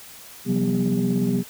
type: tone cluster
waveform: sine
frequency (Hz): 130.5 / 174.5 / 191.2 / 244.6 / 401.5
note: C3 / F3 / G3 / B3 / G4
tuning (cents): -4 / -1 / -43 / -16 / +41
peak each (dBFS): -27 / -26 / -22 / -23 / -28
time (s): 0.45-1.44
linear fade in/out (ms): 50
effects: tanh soft clip ceiling -12 dBFS + white hiss -43 dBFS RMS until 1.49 s